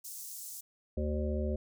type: high-pass noise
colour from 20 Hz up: pink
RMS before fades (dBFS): -44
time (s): 0.04-0.61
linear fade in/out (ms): 10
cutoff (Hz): 6300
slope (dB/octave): 24
type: harmonic tone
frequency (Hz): 74.9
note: D2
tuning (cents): +35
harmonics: 1 / 3 / 5 / 7 / 8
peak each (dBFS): -32 / -37 / -39 / -40 / -41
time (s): 0.97-1.56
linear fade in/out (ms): 5
effects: none